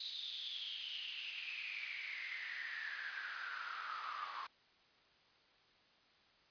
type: noise with high-pass filter sweep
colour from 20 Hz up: pink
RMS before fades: -45 dBFS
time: 0-4.47 s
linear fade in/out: 5 ms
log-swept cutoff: 3900 to 1100 Hz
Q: 9.2
effects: white hiss -69 dBFS RMS until 6.5 s + resampled to 11025 Hz